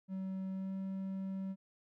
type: tone with pitch glide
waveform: triangle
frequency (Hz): 190 to 191.87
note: F#3 to G3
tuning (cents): +46 to -37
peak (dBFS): -35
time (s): 0.08-1.56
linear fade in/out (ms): 50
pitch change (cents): +17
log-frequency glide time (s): 0.51-0.73
effects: none